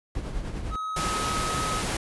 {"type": "noise with tremolo", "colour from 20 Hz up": "brown", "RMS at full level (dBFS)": -29, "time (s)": [0.15, 0.76], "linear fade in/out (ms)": 2, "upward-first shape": "triangle", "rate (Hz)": 10, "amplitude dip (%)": 55}
{"type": "tone", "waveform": "triangle", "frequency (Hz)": 1273, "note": "D#6", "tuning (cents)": 39, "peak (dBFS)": -27, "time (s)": [0.7, 1.83], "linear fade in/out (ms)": 50}
{"type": "noise", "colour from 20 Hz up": "pink", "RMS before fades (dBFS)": -29, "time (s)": [0.96, 1.97], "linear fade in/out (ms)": 5}
{"effects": ["resampled to 24000 Hz"]}